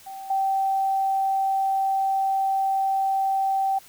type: tone with level steps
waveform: sine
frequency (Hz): 776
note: G5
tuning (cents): -18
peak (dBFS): -34 / -20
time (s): 0.06-3.79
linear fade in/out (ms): 10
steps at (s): 0.3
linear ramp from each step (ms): 5
effects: white hiss -50 dBFS RMS until 3.88 s